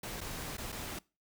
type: noise with dropouts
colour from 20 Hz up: pink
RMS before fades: -41 dBFS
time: 0.03-0.99 s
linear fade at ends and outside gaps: 5 ms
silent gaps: 0.207-0.212 / 0.57-0.58 / 0.721-0.724 s
effects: noise-tail reverb RT60 0.3 s tail -23 dB re dry